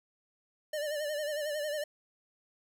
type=tone with vibrato; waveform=square; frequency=597 Hz; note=D5; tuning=28 cents sharp; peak=-33 dBFS; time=0.73-1.84 s; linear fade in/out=5 ms; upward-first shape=sine; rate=11 Hz; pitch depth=62 cents each way; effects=none